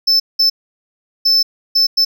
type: tone bursts at uneven times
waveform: triangle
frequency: 5274 Hz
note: E8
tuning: in tune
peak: -8 dBFS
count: 5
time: 0.07-0.2 / 0.39-0.5 / 1.25-1.43 / 1.75-1.87 / 1.97-2.05 s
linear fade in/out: 10 ms
effects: none